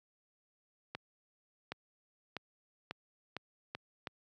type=accelerating click train; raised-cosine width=0.3 ms; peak=-23 dBFS; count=7; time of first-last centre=0.95-4.072 s; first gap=770 ms; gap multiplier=0.84; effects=high-pass 100 Hz 12 dB/octave